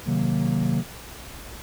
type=chord; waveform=triangle; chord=C half-diminished seventh; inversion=none; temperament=equal; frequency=130.81 / 155.56 / 185 / 233.1 Hz; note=C3 / Eb3 / Gb3 / Bb3; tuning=0 / 0 / 0 / 0 cents; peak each=-24 dBFS; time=0.05-0.84 s; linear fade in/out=50 ms; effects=added 60 Hz sine -45 dBFS peak until 1.62 s + pink hiss -41 dBFS RMS until 1.62 s